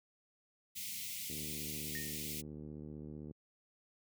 white band-stop noise, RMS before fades -43 dBFS, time 0.75-2.42 s, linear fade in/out 20 ms, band 220 to 2000 Hz, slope 96 dB/octave
click train, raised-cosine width 3 ms, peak -34 dBFS, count 153, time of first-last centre 1.3-3.311 s, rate 75.6 Hz
triangle tone with exponential decay, 1846 Hz, A#6, 17 cents flat, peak -38 dBFS, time 1.95-2.27 s, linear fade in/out 1 ms, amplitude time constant 69 ms
effects high-pass 100 Hz 12 dB/octave

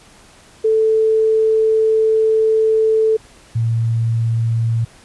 sine tone pair in turn, 440 / 114.54 Hz, A4 / A#2, 0 / -30 cents, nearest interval octave + major seventh, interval 2330 cents, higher first, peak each -11 / -14 dBFS, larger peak first, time 0.64-3.17 / 3.55-4.85 s, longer first, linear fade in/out 10 ms, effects pink hiss -46 dBFS RMS until 5.04 s + resampled to 24000 Hz

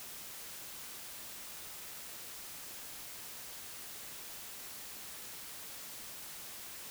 silence, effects white hiss -47 dBFS RMS until 6.9 s

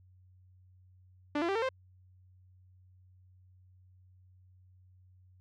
sawtooth tone with pitch steps, 293.8 / 339.4 / 392.2 / 453.1 / 523.5 Hz, D4 / F4 / G4 / A#4 / C5, +1 / -49 / +1 / -49 / +1 cents, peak -25 dBFS, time 1.35-1.69 s, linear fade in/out 5 ms, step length 68 ms, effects added 92 Hz sine -58 dBFS peak until 5.4 s + low-pass 3000 Hz 12 dB/octave

